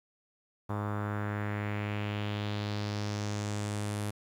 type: tone with low-pass filter sweep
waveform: sawtooth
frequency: 103.83 Hz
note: G#2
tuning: in tune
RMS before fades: -34 dBFS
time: 0.69-4.11 s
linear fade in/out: 10 ms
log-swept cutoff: 1100 to 11000 Hz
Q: 2.5
effects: 10-bit